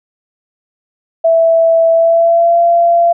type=tone with pitch glide; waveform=sine; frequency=659.3 to 684.1 Hz; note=E5 to F5; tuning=0 to -36 cents; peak=-6 dBFS; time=1.24-3.13 s; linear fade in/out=10 ms; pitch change=+64 cents; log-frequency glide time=1.92-2.59 s; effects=none